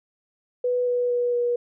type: tone with pitch steps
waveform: sine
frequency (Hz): 493.9 / 489.9 / 486 / 482.1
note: B4 / B4 / B4 / B4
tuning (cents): 0 / -14 / -28 / -42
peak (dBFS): -20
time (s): 0.64-1.56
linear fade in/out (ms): 5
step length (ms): 230
effects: none